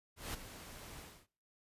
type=noise with ADSR envelope; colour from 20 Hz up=pink; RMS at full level=-40 dBFS; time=0.16-1.27 s; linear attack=180 ms; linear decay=11 ms; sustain=-11 dB; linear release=270 ms; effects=noise-tail reverb RT60 0.5 s tail -23 dB re dry + resampled to 32000 Hz